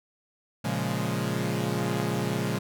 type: chord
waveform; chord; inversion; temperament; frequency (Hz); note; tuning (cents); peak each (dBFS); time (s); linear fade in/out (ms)
sawtooth; Bb minor seventh; none; equal; 116.54 / 138.59 / 174.61 / 207.7; Bb2 / Db3 / F3 / Ab3; 0 / 0 / 0 / 0; -28; 0.64-2.59; 10
effects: none